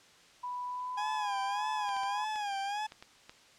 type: tone with pitch glide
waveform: sine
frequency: 987.8 to 1004.5 Hz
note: B5 to B5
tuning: 0 to +29 cents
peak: -35 dBFS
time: 0.43-2.25 s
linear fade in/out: 10 ms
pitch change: +29 cents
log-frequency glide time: 0.65-0.98 s
type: tone with vibrato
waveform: 40% pulse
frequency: 822 Hz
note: G#5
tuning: 18 cents flat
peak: -32 dBFS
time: 0.97-2.87 s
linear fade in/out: 10 ms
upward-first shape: sine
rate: 1.7 Hz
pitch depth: 83 cents each way
type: clicks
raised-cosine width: 0.2 ms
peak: -29 dBFS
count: 7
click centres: 1.891 / 1.966 / 2.034 / 2.359 / 2.921 / 3.025 / 3.295 s
effects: white hiss -59 dBFS RMS until 3.58 s + low-pass 6000 Hz 12 dB/octave